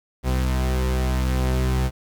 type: tone pair together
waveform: 45% pulse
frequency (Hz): 63.93 / 128.3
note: C2 / C3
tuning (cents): -40 / -34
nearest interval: octave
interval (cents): 1206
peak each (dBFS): -20 / -26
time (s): 0.23-1.91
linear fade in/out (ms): 50
effects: 9-bit